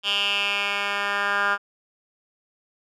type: tone with band-pass filter sweep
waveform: 10% pulse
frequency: 201.8 Hz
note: G#3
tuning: 49 cents flat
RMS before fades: -24 dBFS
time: 0.03-1.58 s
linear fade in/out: 50 ms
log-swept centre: 3100 to 1500 Hz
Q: 4.7
effects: none